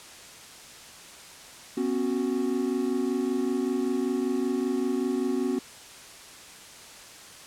triangle chord, B suspended second, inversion none, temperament equal with one note detuned, 246.9 / 272.1 / 370 Hz, B3 / C#4 / F#4, 0 / -32 / 0 cents, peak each -27 dBFS, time 1.77-5.59 s, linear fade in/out 5 ms, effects white hiss -46 dBFS RMS until 7.46 s + low-pass 9000 Hz 12 dB/octave

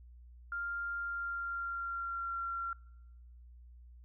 sine tone with pitch glide, 1396.9 to 1371.3 Hz, F6 to F6, 0 to -32 cents, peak -35 dBFS, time 0.52-2.73 s, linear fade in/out 2 ms, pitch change -32 cents, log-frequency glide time 0.98-2.37 s, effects noise-tail reverb RT60 0.9 s tail -26 dB re dry + added 60 Hz sine -52 dBFS peak until 4.04 s

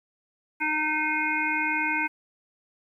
harmonic tone with a mistuned harmonic, 306.9 Hz, D#4, 24 cents flat, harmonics 1 / 3 / 5 / 7 / 8, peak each -33 / -30 / -30 / -28 / -30 dBFS, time 0.6-2.08 s, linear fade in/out 20 ms, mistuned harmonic 8, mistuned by +16 cents, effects 10-bit

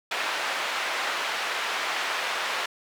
white band-pass noise, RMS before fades -29 dBFS, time 0.11-2.66 s, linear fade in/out 5 ms, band 640 to 2400 Hz, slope 12 dB/octave, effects none

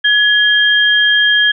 sine tone pair together, 1688 / 3207 Hz, G#6 / G7, +28 / +39 cents, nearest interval major seventh, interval 1111 cents, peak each -10 / -12 dBFS, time 0.04-1.52 s, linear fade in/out 10 ms, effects none

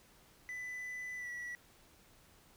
triangle tone with pitch glide, 1996 to 1943.7 Hz, B6 to B6, +18 to -28 cents, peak -39 dBFS, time 0.49-1.55 s, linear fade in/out 0 ms, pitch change -46 cents, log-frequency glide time 1.17-1.29 s, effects pink hiss -64 dBFS RMS until 2.56 s

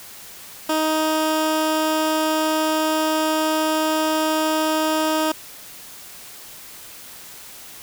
15% pulse tone, 313 Hz, D#4, 10 cents sharp, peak -12 dBFS, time 0.69-5.32 s, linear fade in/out 5 ms, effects white hiss -40 dBFS RMS until 7.82 s

